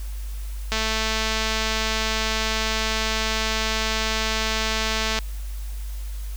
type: click train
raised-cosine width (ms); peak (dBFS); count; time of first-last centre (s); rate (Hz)
0.2; -7; 984; 0.72-5.188; 220
effects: added 50 Hz sine -28 dBFS peak until 6.36 s + white hiss -46 dBFS RMS until 6.36 s